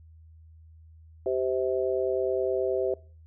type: harmonic tone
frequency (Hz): 129.5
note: C3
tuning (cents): -17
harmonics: 3 / 4 / 5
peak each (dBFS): -27 / -29 / -31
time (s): 1.26-2.94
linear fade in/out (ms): 2
effects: noise-tail reverb RT60 0.4 s tail -22 dB re dry + added 80 Hz sine -49 dBFS peak until 3.26 s